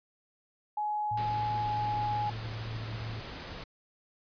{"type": "tone with pitch glide", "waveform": "sine", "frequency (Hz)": [842, 836.7], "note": ["G#5", "G#5"], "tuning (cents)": [24, 13], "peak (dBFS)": -29, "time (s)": [0.77, 2.3], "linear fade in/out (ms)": 5, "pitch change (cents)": -11, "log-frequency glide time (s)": [1.44, 2.15]}
{"type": "tone with vibrato", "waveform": "sine", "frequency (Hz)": 111.5, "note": "A2", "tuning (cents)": 23, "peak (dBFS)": -36, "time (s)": [1.11, 3.2], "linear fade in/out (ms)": 5, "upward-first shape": "sine", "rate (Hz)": 3.3, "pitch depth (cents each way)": 9}
{"type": "noise", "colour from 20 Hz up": "pink", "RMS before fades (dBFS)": -42, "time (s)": [1.17, 3.64], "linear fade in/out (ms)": 5}
{"effects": ["resampled to 11025 Hz"]}